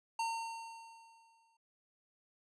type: tone with exponential decay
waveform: square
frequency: 912 Hz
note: A#5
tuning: 38 cents flat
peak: -33 dBFS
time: 0.19-1.57 s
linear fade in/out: 5 ms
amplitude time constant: 300 ms
effects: resampled to 22050 Hz